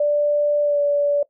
sine tone with pitch glide, 587.3 to 577.2 Hz, D5 to D5, 0 to -30 cents, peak -15 dBFS, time 0-1.23 s, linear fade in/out 5 ms, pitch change -30 cents, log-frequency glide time 0.62-0.8 s, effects noise-tail reverb RT60 0.1 s tail -18 dB re dry

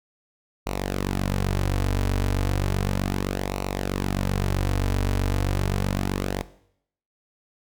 sawtooth tone with flanger, 47.74 Hz, G1, 45 cents flat, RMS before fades -24 dBFS, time 0.66-6.43 s, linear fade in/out 10 ms, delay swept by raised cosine 0.59 to 5.69 ms, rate 0.34 Hz, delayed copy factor -0.6, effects noise-tail reverb RT60 0.7 s tail -17 dB re dry

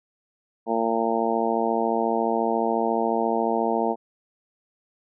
harmonic tone, 114.2 Hz, A#2, 35 cents flat, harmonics 2 / 3 / 4 / 5 / 6 / 7 / 8, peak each -28 / -29 / -27 / -31 / -27 / -29 / -29 dBFS, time 0.66-3.96 s, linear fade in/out 50 ms, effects none

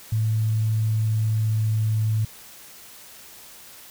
sine tone with pitch glide, 110 to 109.11 Hz, A2 to A2, 0 to -14 cents, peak -19 dBFS, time 0.12-2.25 s, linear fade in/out 5 ms, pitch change -14 cents, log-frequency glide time 0.24-1.78 s, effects white hiss -45 dBFS RMS until 3.9 s

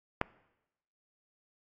click, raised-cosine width 0.5 ms, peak -12 dBFS, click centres 0.214 s, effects noise-tail reverb RT60 0.9 s tail -21 dB re dry + AAC 32 kbps

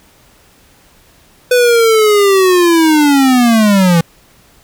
square linear sweep, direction down, 500 to 163.5 Hz, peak -7 dBFS, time 1.51-4.01 s, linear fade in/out 5 ms, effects pink hiss -47 dBFS RMS until 4.63 s

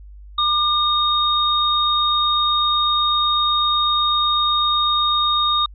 sine tone pair together, 1200 / 3716 Hz, D6 / A#7, +37 / -6 cents, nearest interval octave + minor sixth, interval 1957 cents, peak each -18 dBFS, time 0.38-5.66 s, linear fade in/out 5 ms, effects added 50 Hz sine -37 dBFS peak until 5.74 s

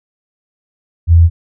sine tone, 84 Hz, E2, 33 cents sharp, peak -3 dBFS, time 1.07-1.3 s, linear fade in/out 50 ms, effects none

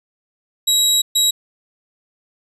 25% pulse tone bursts at uneven times, 3856 Hz, B7, 42 cents flat, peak -9 dBFS, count 2, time 0.67-1.02 / 1.15-1.31 s, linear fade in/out 10 ms, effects resampled to 32000 Hz

